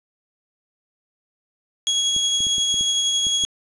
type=tone with tremolo; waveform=30% pulse; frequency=3319 Hz; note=G#7; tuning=2 cents flat; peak=-14 dBFS; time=1.87-3.45 s; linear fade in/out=0 ms; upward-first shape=sine; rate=11 Hz; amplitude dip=25%
type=clicks; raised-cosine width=3 ms; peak=-24 dBFS; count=8; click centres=2.164 / 2.405 / 2.468 / 2.582 / 2.742 / 2.81 / 3.268 / 3.438 s
effects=resampled to 24000 Hz + 7-bit